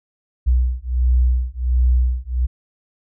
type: beating tone pair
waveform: sine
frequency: 61.4 / 62.8 Hz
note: B1 / B1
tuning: -9 / +30 cents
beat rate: 1.4 Hz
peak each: -17 dBFS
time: 0.46-2.47 s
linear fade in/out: 20 ms
effects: none